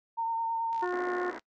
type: tone with vibrato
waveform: sine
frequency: 913 Hz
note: A#5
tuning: 36 cents flat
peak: -28 dBFS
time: 0.17-0.86 s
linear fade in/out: 20 ms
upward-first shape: sine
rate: 9.3 Hz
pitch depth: 15 cents each way
type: click train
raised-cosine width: 0.2 ms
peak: -33 dBFS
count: 42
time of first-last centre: 0.73-1.395 s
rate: 61.7 Hz
type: harmonic tone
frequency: 359.3 Hz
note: F4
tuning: 49 cents sharp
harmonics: 1 / 2 / 3 / 4 / 5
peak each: -30 / -38 / -38 / -39 / -42 dBFS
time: 0.82-1.31 s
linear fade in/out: 10 ms
type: band-pass noise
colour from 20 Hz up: pink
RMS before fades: -41 dBFS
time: 0.92-1.39 s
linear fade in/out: 10 ms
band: 230 to 2100 Hz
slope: 96 dB/octave
effects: noise-tail reverb RT60 0.1 s tail -24 dB re dry